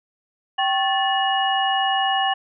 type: tone cluster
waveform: sine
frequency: 776 / 1093 / 1748 / 2896 Hz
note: G5 / C#6 / A6 / F#7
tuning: -18 / -25 / -12 / -38 cents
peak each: -20 / -28 / -26 / -24 dBFS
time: 0.58-2.34 s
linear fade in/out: 10 ms
effects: none